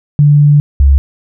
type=tone pair in turn; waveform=sine; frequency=146.3 / 69.04 Hz; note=D3 / C#2; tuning=-6 / -6 cents; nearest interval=octave + minor second; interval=1300 cents; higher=first; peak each=-3 dBFS; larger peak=neither; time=0.19-0.6 / 0.8-0.98 s; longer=first; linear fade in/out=0 ms; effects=none